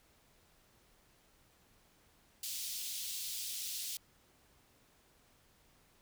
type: high-pass noise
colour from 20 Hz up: pink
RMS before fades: -41 dBFS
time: 2.43-3.97 s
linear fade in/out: 2 ms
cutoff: 3400 Hz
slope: 24 dB/octave
effects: pink hiss -68 dBFS RMS until 6.01 s